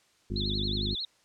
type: harmonic tone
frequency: 50.8 Hz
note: G#1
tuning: 38 cents flat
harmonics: 1 / 2 / 3 / 4 / 5 / 6 / 7 / 8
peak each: -34 / -35 / -42 / -36 / -40 / -49 / -39 / -50 dBFS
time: 0.3-0.95 s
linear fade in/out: 5 ms
type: tone with vibrato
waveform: sine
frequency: 3844 Hz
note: B7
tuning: 48 cents flat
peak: -31 dBFS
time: 0.36-1.05 s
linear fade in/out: 2 ms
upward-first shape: sine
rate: 11 Hz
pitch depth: 200 cents each way
effects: white hiss -65 dBFS RMS until 1.24 s + low-pass 7000 Hz 12 dB/octave